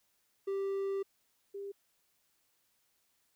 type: tone pair in turn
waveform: triangle / sine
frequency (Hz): 392 / 398.6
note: G4 / G4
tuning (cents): 0 / +29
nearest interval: unison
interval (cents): 29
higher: second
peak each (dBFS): -30 / -39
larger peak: first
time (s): 0.47-1.03 / 1.54-1.72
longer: first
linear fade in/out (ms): 10
effects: white hiss -75 dBFS RMS until 3.35 s